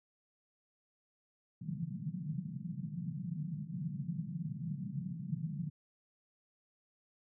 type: band-pass noise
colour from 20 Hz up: pink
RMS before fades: -40 dBFS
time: 1.61-5.7 s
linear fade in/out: 10 ms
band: 140 to 190 Hz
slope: 48 dB/octave
effects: none